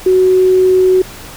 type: tone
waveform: sine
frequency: 371.7 Hz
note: F#4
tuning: 8 cents sharp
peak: -6 dBFS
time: 0.06-1.02 s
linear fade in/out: 5 ms
effects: pink hiss -32 dBFS RMS until 1.36 s